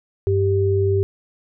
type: tone pair together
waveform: sine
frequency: 97.29 / 392 Hz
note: G2 / G4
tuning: -13 / 0 cents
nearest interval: 2 octaves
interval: 2413 cents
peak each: -18 dBFS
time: 0.27-1.03 s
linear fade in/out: 0 ms
effects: none